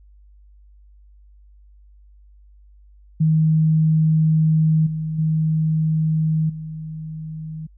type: tone with level steps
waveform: sine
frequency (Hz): 157.6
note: D#3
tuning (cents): +23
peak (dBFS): -13 / -22 / -16 / -28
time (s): 3.2-7.67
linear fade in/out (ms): 10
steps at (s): 4.86 / 5.18 / 6.49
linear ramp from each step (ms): 10
effects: added 50 Hz sine -46 dBFS peak until 7.77 s